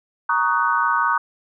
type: chord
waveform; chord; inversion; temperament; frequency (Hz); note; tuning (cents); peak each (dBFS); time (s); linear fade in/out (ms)
sine; D# minor seventh; second; just; 933.4 / 1120.1 / 1244.5 / 1493.4; A#5 / C#6 / D#6 / F#6; +2 / +18 / 0 / +16; -22; 0.29-1.18; 5
effects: none